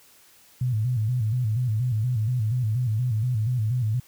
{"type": "tone with vibrato", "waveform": "sine", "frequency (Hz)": 116.54, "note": "A#2", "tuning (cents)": 0, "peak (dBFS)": -21, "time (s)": [0.61, 4], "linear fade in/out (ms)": 5, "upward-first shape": "square", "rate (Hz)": 4.2, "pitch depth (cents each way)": 130, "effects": ["white hiss -55 dBFS RMS until 4.07 s"]}